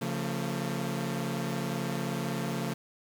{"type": "chord", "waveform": "sawtooth", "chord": "Db augmented", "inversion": "none", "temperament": "equal with one note detuned", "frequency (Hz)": [138.59, 174.61, 225.5], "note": ["Db3", "F3", "A3"], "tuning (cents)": [0, 0, 43], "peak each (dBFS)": -31, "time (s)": [0.01, 2.74], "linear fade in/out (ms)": 10, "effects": ["9-bit"]}